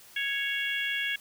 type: harmonic tone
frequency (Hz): 554.4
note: C#5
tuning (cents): 0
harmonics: 3 / 4 / 5 / 6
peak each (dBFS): -32 / -33 / -34 / -35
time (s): 0.16-1.16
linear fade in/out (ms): 5
effects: white hiss -53 dBFS RMS until 1.2 s